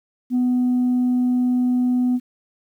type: tone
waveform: sine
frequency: 249 Hz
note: B3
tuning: 14 cents sharp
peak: -14 dBFS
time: 0.3-2.2 s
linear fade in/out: 50 ms
effects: tanh soft clip ceiling -14 dBFS + 9-bit